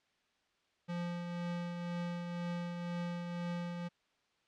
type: tone with tremolo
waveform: square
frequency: 173.8 Hz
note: F3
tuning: 8 cents flat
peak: -36 dBFS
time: 0.88-3.89 s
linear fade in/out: 20 ms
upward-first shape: triangle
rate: 2 Hz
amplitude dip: 40%
effects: white hiss -75 dBFS RMS until 4.47 s + low-pass 4000 Hz 12 dB/octave